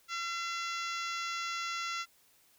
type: harmonic tone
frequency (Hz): 680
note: F5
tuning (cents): -46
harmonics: 2 / 3 / 4 / 5 / 6 / 7 / 8 / 9 / 10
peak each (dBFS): -37 / -41 / -43 / -45 / -47 / -48 / -49 / -50 / -51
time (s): 0.08-2.06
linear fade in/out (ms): 50
effects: white hiss -66 dBFS RMS until 2.58 s